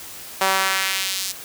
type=tone with high-pass filter sweep; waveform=sawtooth; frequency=191.3 Hz; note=G3; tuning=42 cents flat; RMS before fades=-22 dBFS; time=0.41-1.32 s; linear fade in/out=5 ms; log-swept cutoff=750 to 5400 Hz; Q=1.1; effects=white hiss -37 dBFS RMS until 1.44 s